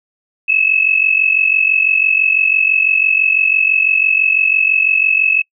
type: tone pair together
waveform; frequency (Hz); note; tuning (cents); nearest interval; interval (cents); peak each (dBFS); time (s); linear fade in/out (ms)
sine; 2574 / 2620; E7 / E7; -42 / -11; unison; 31; -13; 0.48-5.42; 10
effects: noise-tail reverb RT60 0.1 s tail -26 dB re dry